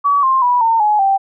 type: tone with pitch steps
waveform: sine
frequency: 1138 / 1055.7 / 979.3 / 908.5 / 842.7 / 781.8 Hz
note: C#6 / C6 / B5 / A#5 / G#5 / G5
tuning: +45 / +15 / -15 / -45 / +25 / -5 cents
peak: -10 dBFS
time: 0.04-1.18 s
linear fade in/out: 20 ms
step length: 190 ms
effects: none